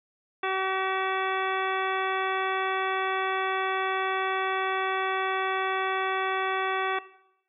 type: harmonic tone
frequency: 380.6 Hz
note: F#4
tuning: 49 cents sharp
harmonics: 1 / 2 / 3 / 4 / 5 / 6 / 7 / 9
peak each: -31 / -32 / -31 / -35 / -36 / -38 / -38 / -41 dBFS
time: 0.43-6.99 s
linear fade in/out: 5 ms
effects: noise-tail reverb RT60 0.8 s tail -17 dB re dry